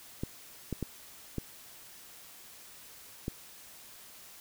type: clicks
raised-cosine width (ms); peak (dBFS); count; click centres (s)
3; -20; 5; 0.235 / 0.727 / 0.827 / 1.383 / 3.281
effects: white hiss -52 dBFS RMS until 4.4 s